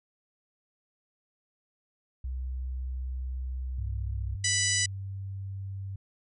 sine tone, 63.9 Hz, C2, 40 cents flat, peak -31 dBFS, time 2.24-4.36 s, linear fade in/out 5 ms
sine tone with pitch glide, 99.4 to 97.24 Hz, G2 to G2, +25 to -13 cents, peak -34 dBFS, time 3.78-5.96 s, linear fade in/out 5 ms, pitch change -38 cents, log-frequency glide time 4.1-4.52 s
harmonic tone, 987.8 Hz, B5, in tune, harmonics 2 / 3 / 4 / 5 / 6 / 7 / 8 / 9, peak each -31 / -34 / -36 / -33 / -31 / -35 / -32 / -36 dBFS, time 4.44-4.86 s, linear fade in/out 5 ms
effects none

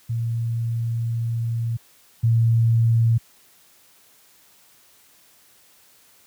sine tone pair in turn, 115.8 / 114.87 Hz, A#2 / A#2, -11 / -25 cents, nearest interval unison, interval 14 cents, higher first, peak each -21 / -14 dBFS, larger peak second, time 0.09-1.77 / 2.23-3.18 s, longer first, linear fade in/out 10 ms, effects white hiss -55 dBFS RMS until 6.26 s + high-pass 60 Hz 12 dB/octave

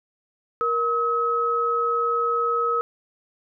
sine tone pair together, 470 / 1281.1 Hz, A#4 / E6, +14 / -50 cents, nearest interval octave + perfect fourth, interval 1736 cents, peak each -25 / -21 dBFS, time 0.61-2.81 s, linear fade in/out 0 ms, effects none

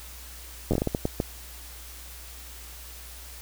slowing click train, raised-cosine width 2 ms, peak -11 dBFS, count 10, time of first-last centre 0.71-1.202 s, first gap 10 ms, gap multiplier 1.4, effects added 60 Hz sine -44 dBFS peak until 3.41 s + white hiss -45 dBFS RMS until 3.41 s

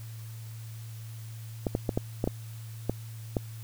clicks, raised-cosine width 2 ms, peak -13 dBFS, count 8, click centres 1.668 / 1.751 / 1.892 / 1.975 / 2.241 / 2.275 / 2.896 / 3.368 s, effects added 112 Hz sine -39 dBFS peak until 3.63 s + white hiss -53 dBFS RMS until 3.63 s

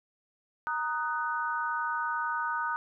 sine chord, D# minor, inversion second, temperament just, 933.4 / 1244.5 / 1493.4 Hz, A#5 / D#6 / F#6, +2 / 0 / +16 cents, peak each -33 dBFS, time 0.67-2.76 s, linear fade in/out 0 ms, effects none

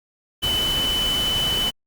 sine tone in noise, 3006 Hz, F#7, 27 cents sharp, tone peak -20 dBFS, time 0.42-1.71 s, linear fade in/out 20 ms, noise pink, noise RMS -28 dBFS, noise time 0.42-1.71 s, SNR +5 dB, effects Opus 48 kbps

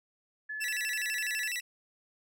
sine tone, 1721 Hz, A6, 39 cents flat, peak -35 dBFS, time 0.49-1.49 s, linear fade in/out 10 ms
sawtooth tone with vibrato, 2282 Hz, C#7, 50 cents sharp, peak -29 dBFS, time 0.6-1.61 s, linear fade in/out 20 ms, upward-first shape square, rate 12 Hz, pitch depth 270 cents each way
effects none

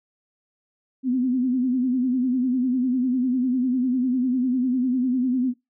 sine tone with vibrato, 253.3 Hz, B3, 44 cents sharp, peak -19 dBFS, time 1.03-5.54 s, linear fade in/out 50 ms, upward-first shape sine, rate 10 Hz, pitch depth 76 cents each way, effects noise-tail reverb RT60 0.2 s tail -20 dB re dry

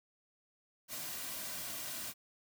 white noise with comb filter, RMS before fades -42 dBFS, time 0.88-2.14 s, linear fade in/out 50 ms, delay 2.3 ms, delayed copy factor -0.5, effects none

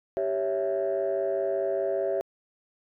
sine chord, C# diminished, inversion second, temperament equal, 392 / 554.4 / 659.3 Hz, G4 / C#5 / E5, 0 / 0 / 0 cents, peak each -28 dBFS, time 0.17-2.21 s, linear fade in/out 0 ms, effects tanh soft clip ceiling -19 dBFS

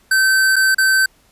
square tone with dropouts, 1544 Hz, G6, 27 cents flat, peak -12 dBFS, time 0.11-1.06 s, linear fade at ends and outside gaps 5 ms, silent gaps 0.559-0.563 / 0.747-0.782 s, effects pink hiss -55 dBFS RMS until 1.31 s + resampled to 32000 Hz

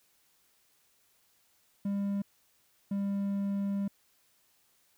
triangle tone pair in turn, 200 / 199.09 Hz, G3 / G3, +35 / +27 cents, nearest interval unison, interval 8 cents, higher first, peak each -27 / -27 dBFS, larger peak neither, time 1.85-2.22 / 2.91-3.88 s, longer second, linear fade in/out 5 ms, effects white hiss -69 dBFS RMS until 4.97 s

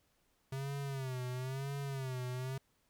square tone with vibrato, 132.7 Hz, C3, 25 cents sharp, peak -38 dBFS, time 0.52-2.58 s, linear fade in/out 5 ms, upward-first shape sine, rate 1 Hz, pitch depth 99 cents each way, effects pink hiss -75 dBFS RMS until 2.89 s

